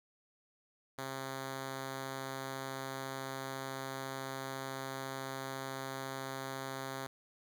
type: tone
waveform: 5% pulse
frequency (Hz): 134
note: C3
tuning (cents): +42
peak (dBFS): -28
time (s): 0.98-7.07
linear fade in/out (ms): 5
effects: none